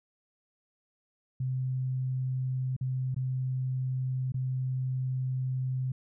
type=tone with dropouts; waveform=sine; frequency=129.4 Hz; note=C3; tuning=19 cents flat; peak=-28 dBFS; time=1.4-5.92 s; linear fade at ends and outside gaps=5 ms; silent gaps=2.765-2.81 / 3.146-3.163 / 4.321-4.342 s; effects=none